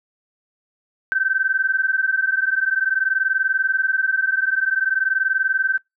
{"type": "tone pair together", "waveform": "sine", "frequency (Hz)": [1536, 1556.5], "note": ["G6", "G6"], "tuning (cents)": [-36, -13], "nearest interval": "unison", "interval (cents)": 23, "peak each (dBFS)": -20, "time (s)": [1.12, 5.78], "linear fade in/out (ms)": 0, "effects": ["noise-tail reverb RT60 0.2 s tail -25 dB re dry"]}